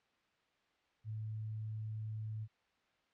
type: tone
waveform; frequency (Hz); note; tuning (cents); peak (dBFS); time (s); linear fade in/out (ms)
sine; 108.8; A2; -19; -39; 1.04-2.48; 50
effects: white hiss -75 dBFS RMS until 3.13 s + low-pass 3000 Hz 12 dB/octave